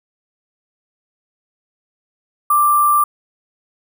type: tone with sample-and-hold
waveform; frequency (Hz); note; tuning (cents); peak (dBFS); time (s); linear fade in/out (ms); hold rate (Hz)
sine; 1179; D6; +6; -10; 2.5-3.04; 5; 11025
effects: none